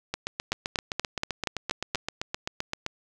two click trains, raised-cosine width 0.2 ms, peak -12 / -9 dBFS, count 22 / 7, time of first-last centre 0.14-2.864 / 0.52-1.949 s, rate 7.71 / 4.2 Hz, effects none

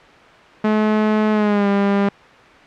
sawtooth tone with pitch glide, 214.5 to 200.1 Hz, A3 to G3, -44 to +36 cents, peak -10 dBFS, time 0.64-2.09 s, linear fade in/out 5 ms, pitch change -120 cents, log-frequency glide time 1.32-1.68 s, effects white hiss -43 dBFS RMS until 2.66 s + low-pass 2000 Hz 12 dB/octave

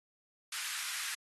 pink high-pass noise, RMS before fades -39 dBFS, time 0.52-1.15 s, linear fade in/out 5 ms, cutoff 1400 Hz, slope 24 dB/octave, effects AAC 32 kbps

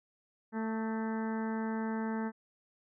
harmonic tone with a mistuned harmonic, 222 Hz, A3, 16 cents sharp, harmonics 1 / 2 / 3 / 4 / 5 / 6 / 7 / 8 / 9, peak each -33 / -41 / -48 / -42 / -51 / -50 / -48 / -50 / -56 dBFS, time 0.52-2.32 s, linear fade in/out 50 ms, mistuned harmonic 6, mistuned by -38 cents, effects none

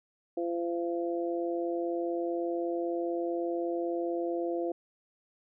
harmonic tone, 171 Hz, F3, 36 cents flat, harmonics 2 / 3 / 4, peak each -31 / -35 / -37 dBFS, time 0.37-4.72 s, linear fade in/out 5 ms, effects none

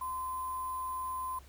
sine tone with sample-and-hold, 1031 Hz, C6, 26 cents flat, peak -34 dBFS, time 0.01-1.39 s, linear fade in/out 5 ms, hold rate 11025 Hz, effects added 66 Hz sine -53 dBFS peak until 1.48 s + pink hiss -60 dBFS RMS until 1.48 s

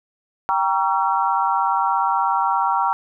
sine chord, G diminished seventh, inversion none, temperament just, 784 / 940.8 / 1128.9 / 1354.7 Hz, G5 / Bb5 / Db6 / Fb6, 0 / +16 / +31 / +47 cents, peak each -22 / -20 / -24 / -24 dBFS, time 0.49-2.93 s, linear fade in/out 0 ms, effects none

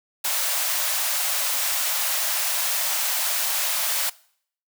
white high-pass noise, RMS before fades -24 dBFS, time 0.24-4.1 s, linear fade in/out 10 ms, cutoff 550 Hz, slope 96 dB/octave, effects noise-tail reverb RT60 0.6 s tail -22 dB re dry

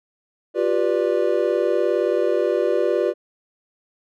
triangle chord, G dominant seventh, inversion third, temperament just, 352.8 / 392 / 490 / 588 Hz, F4 / G4 / B4 / D5, +18 / 0 / -14 / +2 cents, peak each -21 dBFS, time 0.54-3.14 s, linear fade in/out 50 ms, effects none

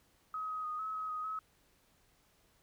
sine tone with pitch steps, 1269 / 1262 / 1238 / 1287 / 1273 / 1251 / 1284 Hz, D#6 / D#6 / D#6 / E6 / D#6 / D#6 / E6, +34 / +24 / -9 / -42 / +39 / +9 / -46 cents, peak -36 dBFS, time 0.34-1.39 s, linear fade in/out 2 ms, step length 150 ms, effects pink hiss -70 dBFS RMS until 2.62 s

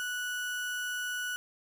35% pulse tone, 1475 Hz, F#6, 6 cents flat, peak -31 dBFS, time 0-1.36 s, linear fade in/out 0 ms, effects none

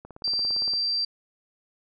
click train, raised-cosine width 1 ms, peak -28 dBFS, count 13, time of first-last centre 0.05-0.736 s, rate 17.5 Hz
sine tone, 4699 Hz, D8, in tune, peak -23 dBFS, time 0.24-1.05 s, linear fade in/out 5 ms
effects none

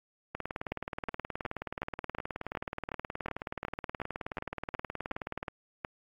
two click trains, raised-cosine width 0.5 ms, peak -20 / -19 dBFS, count 97 / 15, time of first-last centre 0.35-5.429 / 0.72-5.848 s, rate 18.9 / 2.73 Hz, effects AAC 32 kbps

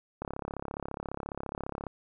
click train, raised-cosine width 1 ms, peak -21 dBFS, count 58, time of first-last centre 0.22-1.867 s, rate 34.6 Hz, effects none

